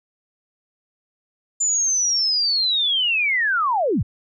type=linear sweep; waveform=sine; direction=down; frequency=7140 to 61.74 Hz; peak=-17 dBFS; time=1.6-4.03 s; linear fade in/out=10 ms; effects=none